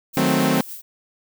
violet noise with tremolo, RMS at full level -33 dBFS, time 0.13-0.82 s, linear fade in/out 20 ms, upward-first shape sine, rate 7.2 Hz, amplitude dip 50%
sawtooth chord, D# diminished seventh, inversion none, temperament equal, 155.56 / 185 / 220 / 261.6 Hz, D#3 / F#3 / A3 / C4, 0 / 0 / 0 / 0 cents, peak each -20 / -19 / -19 / -16 dBFS, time 0.17-0.61 s, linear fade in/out 2 ms
effects none

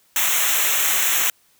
white noise with comb filter, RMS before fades -19 dBFS, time 0.16-1.3 s, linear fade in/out 2 ms, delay 0.21 ms, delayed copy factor -0.9, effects white hiss -59 dBFS RMS until 1.59 s

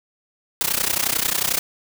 white noise with amplitude modulation, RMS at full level -18 dBFS, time 0.61-1.59 s, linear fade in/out 0 ms, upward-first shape sine, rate 31.2 Hz, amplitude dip 90%, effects none

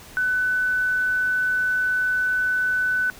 sine tone, 1500 Hz, F#6, 23 cents sharp, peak -19 dBFS, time 0.17-3.1 s, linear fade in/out 0 ms, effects pink hiss -44 dBFS RMS until 3.19 s

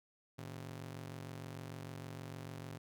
sawtooth ring-modulated tone, 131.9 Hz, C3, 14 cents sharp, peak -38 dBFS, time 0.38-2.78 s, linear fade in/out 10 ms, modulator 23.3 Hz, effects none

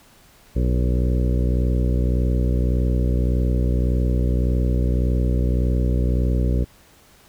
harmonic tone with a mistuned harmonic, 61.74 Hz, B1, in tune, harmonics 1 / 2 / 3 / 4 / 5 / 6 / 7 / 8 / 9, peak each -18 / -24 / -28 / -30 / -32 / -34 / -35 / -36 / -37 dBFS, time 0.55-6.65 s, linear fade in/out 20 ms, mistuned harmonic 8, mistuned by -38 cents, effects pink hiss -52 dBFS RMS until 7.28 s

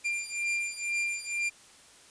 45% pulse beating tone pair, 2386 / 2388.1 Hz, D7 / D7, +27 / +28 cents, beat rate 2.1 Hz, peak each -33 / -32 dBFS, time 0.04-1.5 s, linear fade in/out 20 ms, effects white hiss -55 dBFS RMS until 2.1 s + resampled to 22050 Hz

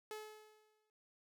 sawtooth tone with exponential decay, 429.1 Hz, A4, 43 cents flat, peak -39 dBFS, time 0.11-0.9 s, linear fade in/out 1 ms, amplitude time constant 170 ms, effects none

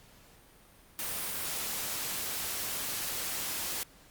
white noise, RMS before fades -35 dBFS, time 0.99-3.83 s, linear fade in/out 0 ms, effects pink hiss -58 dBFS RMS until 4.1 s + Opus 48 kbps

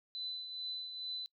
sine tone with tremolo, 4008 Hz, B7, 25 cents sharp, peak -37 dBFS, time 0.15-1.26 s, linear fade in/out 0 ms, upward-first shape triangle, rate 2.3 Hz, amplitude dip 55%, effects noise-tail reverb RT60 0.1 s tail -24 dB re dry

